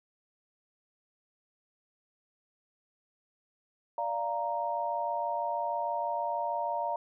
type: chord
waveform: sine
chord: Bb major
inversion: first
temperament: equal with one note detuned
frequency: 587.3 / 693.6 / 932.3 Hz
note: D5 / F5 / Bb5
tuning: 0 / -12 / 0 cents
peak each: -36 / -34 / -32 dBFS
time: 3.98-6.96 s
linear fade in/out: 2 ms
effects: none